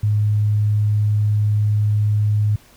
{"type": "tone", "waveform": "sine", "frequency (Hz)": 105.1, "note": "G#2", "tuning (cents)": 21, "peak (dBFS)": -14, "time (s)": [0.03, 2.56], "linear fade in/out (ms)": 5, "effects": ["pink hiss -50 dBFS RMS until 2.76 s"]}